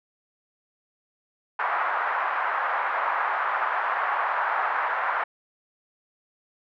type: band-pass noise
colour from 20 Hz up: pink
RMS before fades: -26 dBFS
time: 1.59-5.24 s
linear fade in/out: 5 ms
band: 830 to 1600 Hz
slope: 24 dB/octave
effects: none